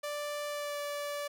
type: tone with pitch glide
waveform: sawtooth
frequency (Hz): 587.3 to 579.9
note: D5 to D5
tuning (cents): 0 to -22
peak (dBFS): -31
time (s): 0.03-1.28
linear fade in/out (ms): 10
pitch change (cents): -22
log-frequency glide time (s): 0.47-0.8
effects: none